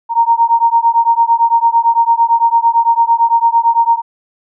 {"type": "beating tone pair", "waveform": "sine", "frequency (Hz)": [923, 931.9], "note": ["A#5", "A#5"], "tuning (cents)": [-17, -1], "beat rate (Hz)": 8.9, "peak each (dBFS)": -11, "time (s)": [0.09, 4.02], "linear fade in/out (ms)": 50, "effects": []}